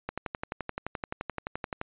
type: click train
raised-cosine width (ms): 0.5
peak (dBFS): -17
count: 21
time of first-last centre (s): 0.09-1.814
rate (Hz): 11.6
effects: resampled to 8000 Hz